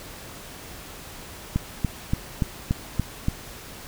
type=click train; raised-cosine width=5 ms; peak=-9 dBFS; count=7; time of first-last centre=1.56-3.284 s; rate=3.48 Hz; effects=pink hiss -41 dBFS RMS until 3.87 s